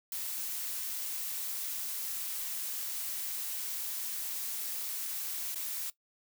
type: noise with dropouts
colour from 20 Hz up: blue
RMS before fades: -37 dBFS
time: 0.12-5.9 s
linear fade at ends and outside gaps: 2 ms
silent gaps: 5.546-5.557 s
effects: noise-tail reverb RT60 0.1 s tail -18 dB re dry